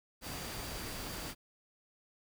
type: tone in noise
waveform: sine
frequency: 4699 Hz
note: D8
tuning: in tune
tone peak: -52 dBFS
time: 0.21-1.35 s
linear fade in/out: 50 ms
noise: pink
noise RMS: -42 dBFS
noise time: 0.21-1.35 s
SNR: -13 dB
effects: none